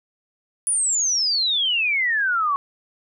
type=exponential sweep; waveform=sine; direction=down; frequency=9956 to 1094 Hz; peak=-18 dBFS; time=0.67-2.56 s; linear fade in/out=0 ms; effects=none